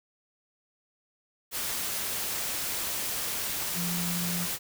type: tone in noise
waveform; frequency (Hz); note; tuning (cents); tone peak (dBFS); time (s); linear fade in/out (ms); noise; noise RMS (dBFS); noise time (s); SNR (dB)
sine; 174.61; F3; 0; -31; 3.74-4.48; 50; white; -32; 1.51-4.59; -2
effects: none